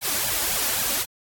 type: noise with flanger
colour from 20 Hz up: white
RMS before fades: -24 dBFS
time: 0.01-1.06 s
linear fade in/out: 50 ms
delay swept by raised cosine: 1.2 to 3.6 ms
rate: 3.8 Hz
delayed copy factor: +1
effects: AAC 64 kbps